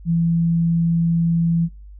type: tone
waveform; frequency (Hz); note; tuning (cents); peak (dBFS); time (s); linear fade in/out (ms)
sine; 167.6; E3; +29; -15; 0.05-1.69; 50
effects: noise-tail reverb RT60 0.3 s tail -25 dB re dry + added 50 Hz sine -37 dBFS peak until 1.99 s